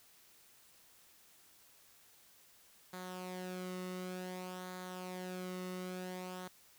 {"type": "tone with flanger", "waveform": "sawtooth", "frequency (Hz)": 183, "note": "F#3", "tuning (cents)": -19, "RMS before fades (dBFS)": -44, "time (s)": [2.93, 6.48], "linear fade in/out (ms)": 5, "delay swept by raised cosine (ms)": [0.36, 1.24], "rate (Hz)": 0.55, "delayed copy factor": -0.55, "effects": ["white hiss -64 dBFS RMS until 6.78 s"]}